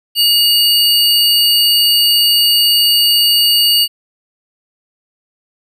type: tone pair together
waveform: square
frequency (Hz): 2877 / 4559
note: F#7 / C#8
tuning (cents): -49 / +48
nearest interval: minor sixth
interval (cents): 797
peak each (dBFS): -12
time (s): 0.15-3.88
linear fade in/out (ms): 50
effects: none